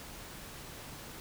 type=silence; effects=pink hiss -47 dBFS RMS until 1.2 s